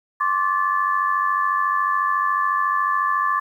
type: tone cluster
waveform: sine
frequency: 1063 / 1157 / 1739 Hz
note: C6 / D6 / A6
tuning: +27 / -26 / -21 cents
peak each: -23 / -20 / -25 dBFS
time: 0.2-3.4 s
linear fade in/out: 10 ms
effects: 9-bit